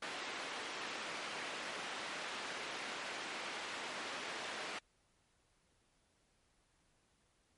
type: band-pass noise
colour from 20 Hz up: white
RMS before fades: -44 dBFS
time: 0.02-4.79 s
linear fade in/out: 5 ms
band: 260 to 2700 Hz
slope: 12 dB/octave
effects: pink hiss -75 dBFS RMS until 7.57 s + MP3 48 kbps